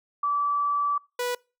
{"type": "tone pair in turn", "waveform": ["sine", "sawtooth"], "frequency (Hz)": [1156, 490.8], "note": ["D6", "B4"], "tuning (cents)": [-28, -11], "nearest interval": "octave + minor third", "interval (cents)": 1483, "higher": "first", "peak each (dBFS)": -22, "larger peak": "neither", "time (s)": [[0.23, 0.98], [1.19, 1.35]], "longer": "first", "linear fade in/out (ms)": 5, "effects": ["noise-tail reverb RT60 0.3 s tail -24 dB re dry"]}